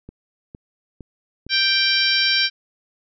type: click train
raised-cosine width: 3 ms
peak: -24 dBFS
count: 4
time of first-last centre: 0.09-1.466 s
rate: 2.18 Hz
type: harmonic tone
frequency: 784 Hz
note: G5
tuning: in tune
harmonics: 2 / 3 / 4 / 5 / 6 / 7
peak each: -23 / -23 / -23 / -23 / -23 / -23 dBFS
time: 1.49-2.5 s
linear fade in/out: 50 ms
effects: none